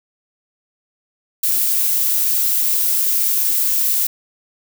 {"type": "noise", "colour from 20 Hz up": "violet", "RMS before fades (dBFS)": -17, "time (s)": [1.43, 4.07], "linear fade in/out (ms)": 5, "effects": []}